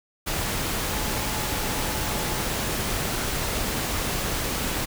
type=tone in noise; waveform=sine; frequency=856 Hz; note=A5; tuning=48 cents flat; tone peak=-38 dBFS; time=0.88-2.45 s; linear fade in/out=20 ms; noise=pink; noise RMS=-27 dBFS; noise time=0.26-4.86 s; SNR=-14 dB; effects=none